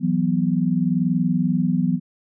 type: chord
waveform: sine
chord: E suspended second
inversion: none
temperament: just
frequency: 164.81 / 185.42 / 247.2 Hz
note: E3 / F#3 / B3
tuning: 0 / +4 / +2 cents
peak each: -22 / -21 / -22 dBFS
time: 0-2 s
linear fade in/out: 50 ms
effects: none